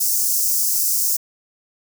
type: high-pass noise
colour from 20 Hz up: white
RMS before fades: -19 dBFS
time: 0-1.17 s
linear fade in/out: 10 ms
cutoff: 5200 Hz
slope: 48 dB/octave
effects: none